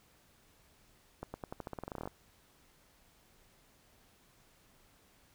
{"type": "accelerating click train", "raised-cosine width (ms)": 1, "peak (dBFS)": -26, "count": 17, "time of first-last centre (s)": [1.23, 2.075], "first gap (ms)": 110, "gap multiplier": 0.89, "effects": ["pink hiss -66 dBFS RMS until 5.34 s"]}